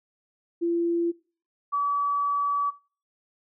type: tone pair in turn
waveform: sine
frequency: 340.4 / 1145 Hz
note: F4 / D6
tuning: -44 / -44 cents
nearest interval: octave + major sixth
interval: 2100 cents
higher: second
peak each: -22 dBFS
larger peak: neither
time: 0.61-1.12 / 1.72-2.71 s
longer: second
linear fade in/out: 20 ms
effects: noise-tail reverb RT60 0.4 s tail -22 dB re dry